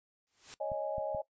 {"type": "noise with exponential growth", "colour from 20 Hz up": "white", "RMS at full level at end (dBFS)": -43, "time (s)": [0.27, 0.54], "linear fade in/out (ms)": 0, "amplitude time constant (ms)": 57}
{"type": "chord", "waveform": "sine", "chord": "C# suspended second", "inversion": "none", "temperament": "equal", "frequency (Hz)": [554.4, 622.3, 830.6], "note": ["C#5", "D#5", "G#5"], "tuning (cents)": [0, 0, 0], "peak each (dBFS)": [-37, -36, -40], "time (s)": [0.6, 1.22], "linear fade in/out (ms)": 10}
{"type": "clicks", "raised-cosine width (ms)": 5, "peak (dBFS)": -33, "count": 3, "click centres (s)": [0.718, 0.982, 1.148]}
{"effects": ["noise-tail reverb RT60 0.1 s tail -18 dB re dry", "resampled to 16000 Hz"]}